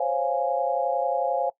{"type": "chord", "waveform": "sine", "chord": "Db major seventh", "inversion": "third", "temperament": "equal", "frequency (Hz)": [523.3, 554.4, 698.5, 830.6], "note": ["C5", "Db5", "F5", "Ab5"], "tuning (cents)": [0, 0, 0, 0], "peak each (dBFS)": [-28, -28, -27, -28], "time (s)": [0, 1.5], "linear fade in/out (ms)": 5, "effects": ["noise-tail reverb RT60 0.1 s tail -20 dB re dry"]}